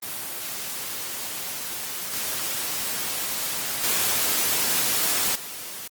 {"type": "noise with level steps", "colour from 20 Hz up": "white", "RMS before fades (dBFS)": [-32, -28, -23, -36], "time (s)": [0.02, 5.88], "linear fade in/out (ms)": 10, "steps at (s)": [2.13, 3.83, 5.35], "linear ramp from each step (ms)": 5, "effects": ["high-pass 100 Hz 12 dB/octave", "Opus 24 kbps"]}